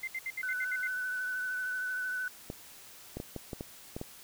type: tone bursts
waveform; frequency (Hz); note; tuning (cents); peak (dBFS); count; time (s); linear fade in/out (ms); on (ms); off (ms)
sine; 2083; C7; -8; -33; 8; 0.03-0.874; 5; 46; 68
type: tone with vibrato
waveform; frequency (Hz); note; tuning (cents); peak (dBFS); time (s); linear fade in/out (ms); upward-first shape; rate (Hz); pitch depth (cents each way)
sine; 1500; F#6; +23; -32; 0.43-2.28; 2; triangle; 13; 27
type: clicks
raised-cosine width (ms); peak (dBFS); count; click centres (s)
2; -24; 8; 2.501 / 3.17 / 3.201 / 3.363 / 3.532 / 3.609 / 3.965 / 4.014
effects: white hiss -52 dBFS RMS until 4.23 s